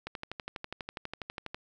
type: click train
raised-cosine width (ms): 0.3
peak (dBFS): -21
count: 19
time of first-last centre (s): 0.07-1.545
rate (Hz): 12.2
effects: none